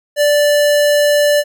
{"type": "tone", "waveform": "square", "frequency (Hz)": 586, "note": "D5", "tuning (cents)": -4, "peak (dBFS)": -10, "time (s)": [0.16, 1.44], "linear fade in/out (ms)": 50, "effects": []}